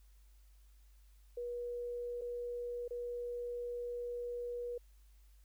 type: tone with dropouts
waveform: sine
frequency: 482.6 Hz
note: B4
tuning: 40 cents flat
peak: -38 dBFS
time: 1.37-4.78 s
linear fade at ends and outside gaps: 5 ms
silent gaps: 2.212-2.217 / 2.88-2.907 s
effects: added 50 Hz sine -59 dBFS peak until 5.44 s + white hiss -74 dBFS RMS until 5.44 s